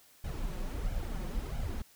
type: noise with flanger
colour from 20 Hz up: brown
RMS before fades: -35 dBFS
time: 0.24-1.82 s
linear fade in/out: 5 ms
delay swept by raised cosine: 1.3 to 5.6 ms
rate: 1.5 Hz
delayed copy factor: +0.7
effects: white hiss -61 dBFS RMS until 1.95 s

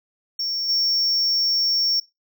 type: tone with level steps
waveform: triangle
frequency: 5480 Hz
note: F8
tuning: 34 cents flat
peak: -22 / -17 dBFS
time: 0.39-2 s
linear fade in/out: 5 ms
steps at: 0.68 s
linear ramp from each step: 20 ms
effects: noise-tail reverb RT60 0.2 s tail -21 dB re dry

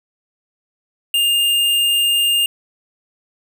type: tone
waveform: square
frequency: 2813 Hz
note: F7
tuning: 12 cents sharp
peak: -14 dBFS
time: 1.14-2.46 s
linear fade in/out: 2 ms
effects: none

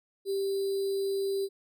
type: tone with sample-and-hold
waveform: sine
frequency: 392 Hz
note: G4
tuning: in tune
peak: -27 dBFS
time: 0.25-1.49 s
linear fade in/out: 50 ms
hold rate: 4410 Hz
effects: none

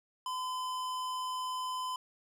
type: tone with hard clipping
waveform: sine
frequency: 1017 Hz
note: C6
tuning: 50 cents flat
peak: -36 dBFS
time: 0.26-1.96 s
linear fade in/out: 2 ms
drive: 17 dB
effects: none

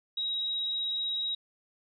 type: tone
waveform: sine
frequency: 3821 Hz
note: A#7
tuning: 42 cents sharp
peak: -29 dBFS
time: 0.17-1.35 s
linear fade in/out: 5 ms
effects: none

